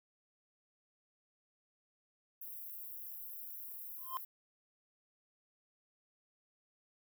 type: high-pass noise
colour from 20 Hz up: white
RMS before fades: -47 dBFS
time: 2.41-4.25 s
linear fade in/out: 5 ms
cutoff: 12000 Hz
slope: 48 dB/octave
type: tone with exponential growth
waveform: triangle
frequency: 1046.5 Hz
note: C6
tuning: in tune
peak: -31 dBFS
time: 3.97-4.17 s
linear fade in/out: 0 ms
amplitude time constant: 42 ms
effects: none